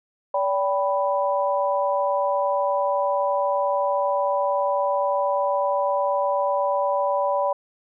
sine chord, G major, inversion second, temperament equal with one note detuned, 574.6 / 784 / 987.8 Hz, D5 / G5 / B5, -38 / 0 / 0 cents, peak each -22 / -27 / -24 dBFS, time 0.34-7.53 s, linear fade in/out 5 ms, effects none

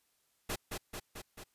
pink noise with echo, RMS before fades -36 dBFS, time 0.49-0.56 s, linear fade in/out 10 ms, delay 220 ms, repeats 4, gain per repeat -3 dB, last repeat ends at 1.44 s, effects white hiss -75 dBFS RMS until 1.54 s + resampled to 32000 Hz

